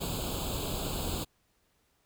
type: noise with comb filter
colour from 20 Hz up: pink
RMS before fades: -34 dBFS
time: 0-1.25 s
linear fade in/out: 20 ms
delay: 0.26 ms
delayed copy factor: +1
effects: pink hiss -72 dBFS RMS until 2.05 s